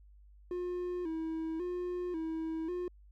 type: tone with vibrato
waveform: triangle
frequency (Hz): 339.2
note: E4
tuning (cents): +50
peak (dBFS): -32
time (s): 0.51-2.88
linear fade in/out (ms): 2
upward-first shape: square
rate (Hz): 0.92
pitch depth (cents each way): 89
effects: added 50 Hz sine -55 dBFS peak until 3.11 s